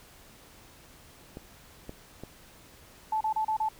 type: clicks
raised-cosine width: 2 ms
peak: -26 dBFS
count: 3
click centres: 1.371 / 1.894 / 2.236 s
type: tone bursts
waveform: sine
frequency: 871 Hz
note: A5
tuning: 18 cents flat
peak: -25 dBFS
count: 5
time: 3.12-3.688 s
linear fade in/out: 5 ms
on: 88 ms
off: 32 ms
effects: pink hiss -54 dBFS RMS until 3.79 s